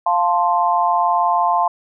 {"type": "chord", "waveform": "sine", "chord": "F major", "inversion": "none", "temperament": "equal", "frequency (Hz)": [698.5, 880, 1046.5], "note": ["F5", "A5", "C6"], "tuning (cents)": [0, 0, 0], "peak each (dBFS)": -18, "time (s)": [0.06, 1.68], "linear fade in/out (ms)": 5, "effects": []}